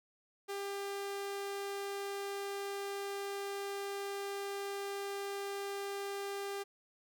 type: tone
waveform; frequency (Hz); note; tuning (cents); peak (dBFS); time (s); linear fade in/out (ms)
sawtooth; 398.5; G4; +28; -34; 0.48-6.64; 20
effects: none